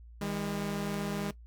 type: tone pair together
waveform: sawtooth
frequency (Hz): 159.1 / 202.8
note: D#3 / G#3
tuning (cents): +39 / -41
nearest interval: major third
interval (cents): 420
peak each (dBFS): -33 / -30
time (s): 0.21-1.31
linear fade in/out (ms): 5
effects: noise-tail reverb RT60 0.1 s tail -17 dB re dry + added 58 Hz sine -48 dBFS peak until 1.46 s